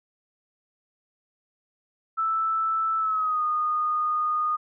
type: tone with pitch glide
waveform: sine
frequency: 1318.5 to 1230.2 Hz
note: E6 to D#6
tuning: 0 to -20 cents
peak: -22 dBFS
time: 2.17-4.57 s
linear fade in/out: 20 ms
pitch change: -120 cents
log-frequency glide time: 2.98-3.43 s
effects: none